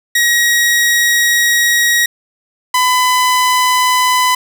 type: tone pair in turn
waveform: sawtooth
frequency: 1897 / 1004.9 Hz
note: A#6 / B5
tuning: +30 / +30 cents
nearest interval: major seventh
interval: 1100 cents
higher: first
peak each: -6 dBFS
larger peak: neither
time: 0.15-2.06 / 2.74-4.35 s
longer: first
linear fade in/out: 5 ms
effects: none